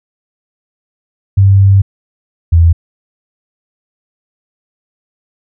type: tone pair in turn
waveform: sine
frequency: 98 / 83.58 Hz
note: G2 / E2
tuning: 0 / +24 cents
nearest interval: minor third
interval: 276 cents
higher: first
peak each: -3 dBFS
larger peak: neither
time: 1.37-1.82 / 2.52-2.73 s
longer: first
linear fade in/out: 10 ms
effects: none